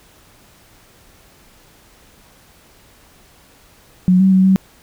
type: tone with pitch steps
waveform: sine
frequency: 182.9 / 190.7 / 188 / 190.2 Hz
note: F#3 / G3 / F#3 / F#3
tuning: -20 / -47 / +28 / +48 cents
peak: -8 dBFS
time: 4.08-4.56 s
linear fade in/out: 0 ms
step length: 120 ms
effects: pink hiss -49 dBFS RMS until 4.82 s